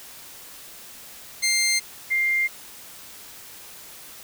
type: tone pair in turn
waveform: 15% pulse / sine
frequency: 2100 / 2100 Hz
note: C7 / C7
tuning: +6 / +6 cents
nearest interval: unison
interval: 0 cents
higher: neither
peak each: -13 / -19 dBFS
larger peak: first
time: 1.42-1.8 / 2.1-2.48 s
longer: neither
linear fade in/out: 20 ms
effects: white hiss -43 dBFS RMS until 4.23 s